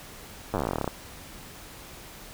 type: slowing click train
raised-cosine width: 1 ms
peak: -13 dBFS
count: 19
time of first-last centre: 0.54-0.877 s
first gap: 9 ms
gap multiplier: 1.08
effects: pink hiss -45 dBFS RMS until 2.33 s